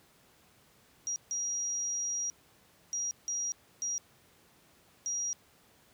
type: tone bursts at uneven times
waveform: sine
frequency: 5730 Hz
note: F8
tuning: 44 cents sharp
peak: -31 dBFS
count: 6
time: 1.07-1.16 / 1.31-2.3 / 2.93-3.11 / 3.28-3.52 / 3.82-3.98 / 5.06-5.33 s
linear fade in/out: 0 ms
effects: pink hiss -63 dBFS RMS until 5.93 s + high-pass 80 Hz 12 dB/octave